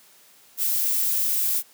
violet noise, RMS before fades -23 dBFS, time 0.57-1.63 s, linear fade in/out 50 ms, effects white hiss -54 dBFS RMS until 1.73 s + high-pass 150 Hz 12 dB/octave

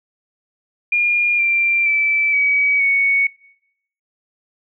sine tone with pitch steps, 2417 / 2367 / 2319 / 2271 / 2224 Hz, D7 / D7 / D7 / C#7 / C#7, +49 / +13 / -22 / +41 / +5 cents, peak -13 dBFS, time 0.92-3.27 s, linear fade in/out 5 ms, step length 470 ms, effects noise-tail reverb RT60 0.8 s tail -23 dB re dry

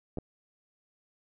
clicks, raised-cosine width 2 ms, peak -23 dBFS, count 2, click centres 0.173 / 0.185 s, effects none

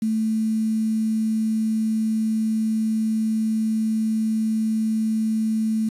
sine tone with quantisation, 220 Hz, A3, in tune, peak -19 dBFS, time 0.02-5.89 s, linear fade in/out 5 ms, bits 7, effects resampled to 32000 Hz

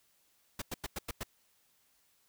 pink noise bursts, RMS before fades -38 dBFS, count 6, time 0.59-1.234 s, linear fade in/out 5 ms, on 29 ms, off 94 ms, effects white hiss -71 dBFS RMS until 2.28 s

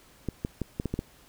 clicks, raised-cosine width 3 ms, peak -16 dBFS, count 7, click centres 0.287 / 0.449 / 0.617 / 0.799 / 0.857 / 0.94 / 0.991 s, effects pink hiss -57 dBFS RMS until 1.28 s

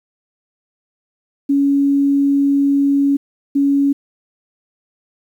sine tone bursts at uneven times, 280 Hz, C#4, 18 cents sharp, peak -11 dBFS, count 2, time 1.49-3.17 / 3.55-3.93 s, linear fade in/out 10 ms, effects 8-bit

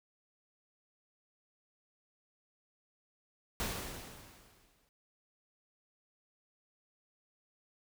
pink noise with exponential decay, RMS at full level -35 dBFS, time 3.6-4.89 s, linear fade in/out 0 ms, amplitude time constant 280 ms, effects none

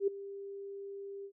sine tone with ADSR envelope, 397.1 Hz, G4, 22 cents sharp, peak -24 dBFS, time 0-1.32 s, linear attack 75 ms, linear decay 8 ms, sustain -17 dB, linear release 73 ms, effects none

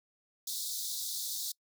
pink high-pass noise, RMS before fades -37 dBFS, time 0.47-1.52 s, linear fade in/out 5 ms, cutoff 3600 Hz, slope 96 dB/octave, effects noise-tail reverb RT60 0.1 s tail -25 dB re dry

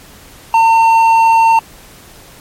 triangle tone with hard clipping, 906 Hz, A#5, 50 cents flat, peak -7 dBFS, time 0.54-1.59 s, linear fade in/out 2 ms, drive 9 dB, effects pink hiss -39 dBFS RMS until 2.4 s + MP3 64 kbps

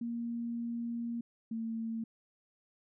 sine tone pair in turn, 234.6 / 226 Hz, A#3 / A3, +11 / +47 cents, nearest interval minor second, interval 64 cents, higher first, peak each -34 / -34 dBFS, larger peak neither, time 0.01-1.21 / 1.51-2.04 s, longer first, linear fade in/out 5 ms, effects none

